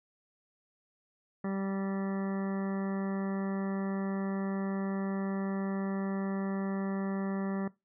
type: harmonic tone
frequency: 194.7 Hz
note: G3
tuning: 12 cents flat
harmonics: 1 / 2 / 3 / 4 / 5 / 6 / 7 / 9 / 10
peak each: -32 / -40 / -43 / -47 / -50 / -48 / -50 / -50 / -54 dBFS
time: 1.44-7.68 s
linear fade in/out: 5 ms
effects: noise-tail reverb RT60 0.2 s tail -19 dB re dry